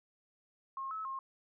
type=tone with pitch steps; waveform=sine; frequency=1075 / 1296 / 1071 Hz; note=C6 / E6 / C6; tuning=+47 / -30 / +40 cents; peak=-37 dBFS; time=0.77-1.19 s; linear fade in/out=2 ms; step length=140 ms; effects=none